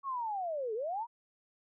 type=linear two-way sweep; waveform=sine; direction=down then up; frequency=1125 to 415.3 to 976 Hz; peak=-33 dBFS; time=0.03-1.07 s; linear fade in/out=50 ms; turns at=0.74 s; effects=none